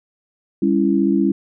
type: chord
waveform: sine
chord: C# diminished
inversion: second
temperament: just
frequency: 199.57 / 277.2 / 332.6 Hz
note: G3 / C#4 / E4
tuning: +31 / 0 / +16 cents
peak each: -18 dBFS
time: 0.62-1.32 s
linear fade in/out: 5 ms
effects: none